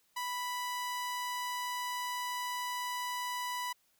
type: tone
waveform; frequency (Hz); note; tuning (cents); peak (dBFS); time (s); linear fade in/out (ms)
sawtooth; 987.8; B5; 0; -31; 0.16-3.73; 10
effects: white hiss -72 dBFS RMS until 3.99 s